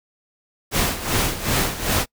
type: noise with tremolo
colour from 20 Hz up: pink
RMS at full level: -19 dBFS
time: 0.71-2.06 s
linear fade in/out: 50 ms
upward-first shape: sine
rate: 2.6 Hz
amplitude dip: 75%
effects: noise-tail reverb RT60 0.1 s tail -26 dB re dry